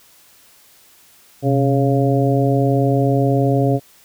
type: harmonic tone with a mistuned harmonic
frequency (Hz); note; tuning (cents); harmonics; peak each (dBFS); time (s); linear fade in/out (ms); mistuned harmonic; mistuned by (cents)
138.59; C#3; 0; 1 / 2 / 3 / 4 / 5; -16 / -19 / -21 / -22 / -23; 1.42-3.8; 50; 1; -110
effects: white hiss -50 dBFS RMS until 4.04 s